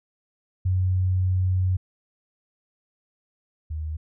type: tone pair in turn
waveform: sine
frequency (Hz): 92.5 / 77.78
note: F#2 / D#2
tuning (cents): 0 / 0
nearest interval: minor third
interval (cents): 300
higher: first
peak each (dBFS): -19 / -27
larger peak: first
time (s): 0.65-1.77 / 3.7-3.97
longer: first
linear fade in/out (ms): 10
effects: none